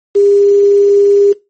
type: tone with quantisation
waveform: sine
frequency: 403.3 Hz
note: G4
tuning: 49 cents sharp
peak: -5 dBFS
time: 0.15-1.33 s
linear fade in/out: 10 ms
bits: 5
effects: noise-tail reverb RT60 0.2 s tail -18 dB re dry + MP3 32 kbps